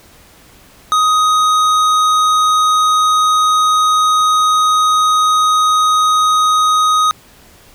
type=tone with hard clipping; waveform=sine; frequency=1252 Hz; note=D#6; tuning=10 cents sharp; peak=-11 dBFS; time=0.92-7.11 s; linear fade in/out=0 ms; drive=12 dB; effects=pink hiss -44 dBFS RMS until 7.74 s